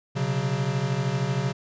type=chord; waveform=square; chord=B suspended second; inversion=none; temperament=equal with one note detuned; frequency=125.63 / 138.59 / 185 Hz; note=B2 / C#3 / F#3; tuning=+30 / 0 / 0 cents; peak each=-29 / -27 / -32 dBFS; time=0.15-1.53 s; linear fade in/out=20 ms; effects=resampled to 16000 Hz